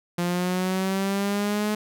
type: linear sweep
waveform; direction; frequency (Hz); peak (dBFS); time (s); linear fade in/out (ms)
sawtooth; up; 173.5 to 212.7; -19; 0.18-1.75; 5
effects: none